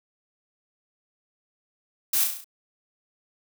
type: noise with echo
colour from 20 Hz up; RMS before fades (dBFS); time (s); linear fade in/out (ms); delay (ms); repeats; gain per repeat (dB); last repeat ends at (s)
blue; -23; 2.13-2.24; 5; 34; 6; -4; 2.444
effects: none